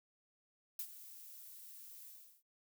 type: noise with ADSR envelope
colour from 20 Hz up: violet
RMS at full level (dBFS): -40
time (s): 0.79-2.43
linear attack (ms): 3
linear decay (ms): 68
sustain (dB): -14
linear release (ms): 360
effects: none